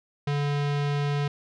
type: tone with low-pass filter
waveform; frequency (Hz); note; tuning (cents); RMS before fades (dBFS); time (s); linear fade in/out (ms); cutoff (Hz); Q
square; 144.2; D3; -31; -26; 0.27-1.28; 5; 3900; 1.1
effects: none